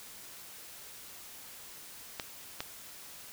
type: clicks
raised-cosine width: 0.2 ms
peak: -17 dBFS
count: 2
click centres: 2.198 / 2.605 s
effects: white hiss -49 dBFS RMS until 3.32 s